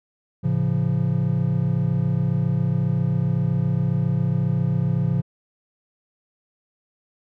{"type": "chord", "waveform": "triangle", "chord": "A augmented", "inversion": "none", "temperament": "just", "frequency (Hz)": [110, 137.5, 171.88], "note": ["A2", "C#3", "E#3"], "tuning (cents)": [0, -14, -27], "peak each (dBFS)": [-23, -20, -21], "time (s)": [0.43, 5.22], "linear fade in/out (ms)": 20, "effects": []}